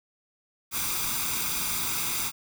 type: noise with comb filter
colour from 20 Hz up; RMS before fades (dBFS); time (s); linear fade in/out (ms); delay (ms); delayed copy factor
white; -29; 0.71-2.32; 50; 0.83; +0.7
effects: none